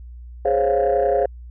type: chord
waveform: sine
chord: Db major seventh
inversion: second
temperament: equal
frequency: 415.3 / 523.3 / 554.4 / 698.5 Hz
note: Ab4 / C5 / Db5 / F5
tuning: 0 / 0 / 0 / 0 cents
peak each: -20 dBFS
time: 0.45-1.26 s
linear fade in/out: 5 ms
effects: tanh soft clip ceiling -10 dBFS + added 60 Hz sine -35 dBFS peak until 1.5 s